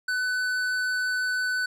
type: tone with tanh clipping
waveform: triangle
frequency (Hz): 1501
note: F#6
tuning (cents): +24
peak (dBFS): -26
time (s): 0.08-1.66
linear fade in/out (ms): 5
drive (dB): 16
effects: none